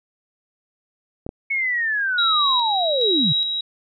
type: clicks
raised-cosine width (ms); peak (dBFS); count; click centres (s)
2; -16; 2; 1.265 / 1.291
type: linear sweep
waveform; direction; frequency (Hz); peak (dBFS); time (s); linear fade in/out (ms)
sine; down; 2217 to 125.6; -19; 1.5-3.33; 10
type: tone with tremolo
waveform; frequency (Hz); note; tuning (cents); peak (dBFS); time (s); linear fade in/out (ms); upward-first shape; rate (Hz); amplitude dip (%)
sine; 3846; B7; -47; -17; 2.18-3.61; 5; square; 1.2; 40
effects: none